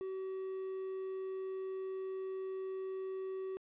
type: tone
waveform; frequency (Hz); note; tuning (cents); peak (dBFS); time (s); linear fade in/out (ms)
triangle; 380.1; F#4; +47; -36; 0.01-3.57; 0
effects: resampled to 8000 Hz + 12-bit